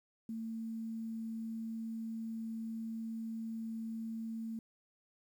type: tone with quantisation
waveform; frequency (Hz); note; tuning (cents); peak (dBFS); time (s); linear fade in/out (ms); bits
sine; 224.8; A3; +37; -38; 0.29-4.59; 2; 11
effects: none